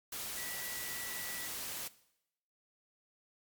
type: tone in noise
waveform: sine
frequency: 1950 Hz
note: B6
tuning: 23 cents flat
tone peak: -45 dBFS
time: 0.37-1.48 s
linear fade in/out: 5 ms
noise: white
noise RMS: -41 dBFS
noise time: 0.12-1.88 s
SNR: -7 dB
effects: noise-tail reverb RT60 0.8 s tail -18 dB re dry + MP3 96 kbps